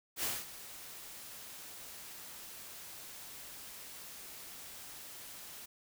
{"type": "noise with ADSR envelope", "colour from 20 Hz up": "white", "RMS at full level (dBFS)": -34, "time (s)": [0.16, 5.66], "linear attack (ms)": 75, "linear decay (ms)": 210, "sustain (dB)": -15, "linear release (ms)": 11, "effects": []}